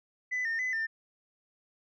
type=tone with pitch steps; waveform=sine; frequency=2002 / 1822 / 2014 / 1797 Hz; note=B6 / A#6 / B6 / A6; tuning=+23 / -40 / +33 / +36 cents; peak=-27 dBFS; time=0.31-0.87 s; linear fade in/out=20 ms; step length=140 ms; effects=tanh soft clip ceiling -27 dBFS